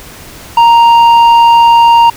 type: tone with tanh clipping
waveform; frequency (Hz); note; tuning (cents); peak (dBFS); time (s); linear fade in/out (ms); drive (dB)
triangle; 932.3; A#5; 0; -3; 0.57-2.1; 5; 11
effects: pink hiss -31 dBFS RMS until 2.16 s